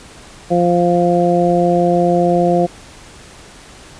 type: harmonic tone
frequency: 174.61 Hz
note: F3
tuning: in tune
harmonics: 1 / 2 / 3 / 4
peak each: -16 / -16 / -16 / -16 dBFS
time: 0.5-2.67 s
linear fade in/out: 20 ms
effects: pink hiss -39 dBFS RMS until 3.99 s + resampled to 22050 Hz